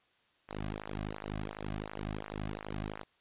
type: tone with flanger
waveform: sawtooth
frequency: 51.91 Hz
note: G#1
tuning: in tune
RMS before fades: -40 dBFS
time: 0.48-3.04 s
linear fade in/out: 20 ms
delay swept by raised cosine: 0.25 to 2.25 ms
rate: 2.8 Hz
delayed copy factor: -1
effects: white hiss -70 dBFS RMS until 3.2 s + resampled to 8000 Hz